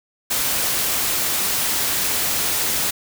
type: noise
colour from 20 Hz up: white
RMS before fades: -21 dBFS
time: 0.3-2.91 s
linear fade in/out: 10 ms
effects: none